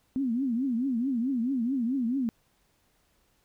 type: tone with vibrato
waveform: sine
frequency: 250.3 Hz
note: B3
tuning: 23 cents sharp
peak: -25 dBFS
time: 0.16-2.29 s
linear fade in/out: 0 ms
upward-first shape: triangle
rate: 4.6 Hz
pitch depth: 220 cents each way
effects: pink hiss -69 dBFS RMS until 3.44 s